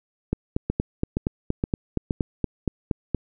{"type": "two click trains", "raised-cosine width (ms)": 3, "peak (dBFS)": [-10, -9], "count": [4, 13], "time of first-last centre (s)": [[0.7, 2.108], [0.33, 3.147]], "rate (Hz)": [2.13, 4.26], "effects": []}